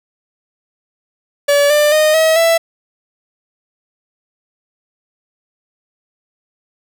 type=tone with pitch steps; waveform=45% pulse; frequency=573 / 594.2 / 616.3 / 639.1 / 662.8 Hz; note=D5 / D5 / D#5 / D#5 / E5; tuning=-43 / +20 / -17 / +46 / +9 cents; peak=-9 dBFS; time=1.48-2.58 s; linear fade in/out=10 ms; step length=220 ms; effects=none